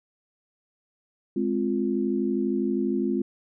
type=chord; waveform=sine; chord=F minor; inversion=first; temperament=just; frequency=209.5 / 261.9 / 349.2 Hz; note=Ab3 / C4 / F4; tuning=+15 / +2 / 0 cents; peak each=-27 dBFS; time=1.36-3.22 s; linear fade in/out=5 ms; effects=none